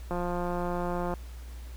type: click train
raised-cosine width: 1 ms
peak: -19 dBFS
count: 182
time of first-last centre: 0.11-1.138 s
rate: 176 Hz
effects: added 60 Hz sine -39 dBFS peak until 1.76 s + pink hiss -54 dBFS RMS until 1.76 s